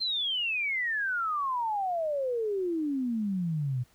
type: exponential sweep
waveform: sine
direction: down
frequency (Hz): 4207 to 120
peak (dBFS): -27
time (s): 0-3.84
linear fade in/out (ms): 20
effects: pink hiss -64 dBFS RMS until 3.94 s